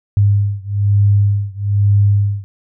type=beating tone pair; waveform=sine; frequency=101 / 102.1 Hz; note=G#2 / G#2; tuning=-48 / -29 cents; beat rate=1.1 Hz; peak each=-13 / -14 dBFS; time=0.17-2.44 s; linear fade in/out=0 ms; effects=none